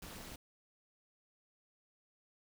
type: noise with amplitude modulation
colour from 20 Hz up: pink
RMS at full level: -45 dBFS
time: 0.02-0.36 s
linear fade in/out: 5 ms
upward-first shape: sine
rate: 220 Hz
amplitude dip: 95%
effects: none